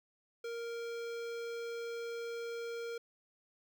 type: tone with notch filter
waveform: square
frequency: 466.2 Hz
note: A#4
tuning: in tune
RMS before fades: -41 dBFS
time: 0.44-2.98 s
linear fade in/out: 5 ms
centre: 11000 Hz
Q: 0.59
effects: none